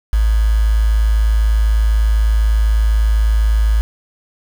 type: tone with quantisation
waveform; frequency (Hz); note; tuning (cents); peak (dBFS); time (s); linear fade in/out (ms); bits
sine; 54; A1; -32; -10; 0.13-3.81; 0; 5
effects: none